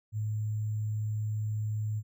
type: tone with sample-and-hold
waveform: sine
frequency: 107.3 Hz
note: A2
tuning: 43 cents flat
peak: -29 dBFS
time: 0.12-2.03 s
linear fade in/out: 50 ms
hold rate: 7350 Hz
effects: none